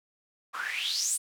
white noise with band-pass filter sweep, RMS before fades -31 dBFS, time 0.53-1.18 s, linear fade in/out 20 ms, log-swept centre 1100 to 9500 Hz, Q 7.8, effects none

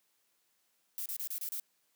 violet noise bursts, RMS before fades -38 dBFS, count 6, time 0.98-1.598 s, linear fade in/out 0 ms, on 78 ms, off 30 ms, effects white hiss -75 dBFS RMS until 1.95 s + high-pass 150 Hz 12 dB/octave

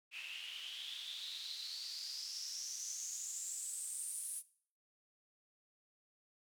white noise with band-pass filter sweep, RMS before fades -45 dBFS, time 0.11-4.43 s, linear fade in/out 50 ms, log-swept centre 2600 to 10000 Hz, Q 7.8, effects noise-tail reverb RT60 0.5 s tail -18 dB re dry

